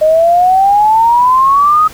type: exponential sweep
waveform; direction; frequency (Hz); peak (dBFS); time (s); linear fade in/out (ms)
sine; up; 613 to 1270; -5; 0.01-1.88; 10
effects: pink hiss -34 dBFS RMS until 1.93 s